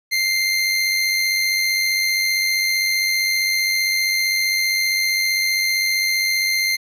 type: tone with amplitude modulation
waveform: 25% pulse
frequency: 2094 Hz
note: C7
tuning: 1 cent sharp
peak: -12 dBFS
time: 0.11-6.77 s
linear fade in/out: 20 ms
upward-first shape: sine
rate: 95.3 Hz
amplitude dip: 35%
effects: resampled to 32000 Hz + 9-bit